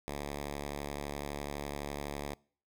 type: tone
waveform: 5% pulse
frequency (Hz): 71.9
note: D2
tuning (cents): -36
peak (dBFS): -26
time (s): 0.08-2.34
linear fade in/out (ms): 0
effects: noise-tail reverb RT60 0.5 s tail -26 dB re dry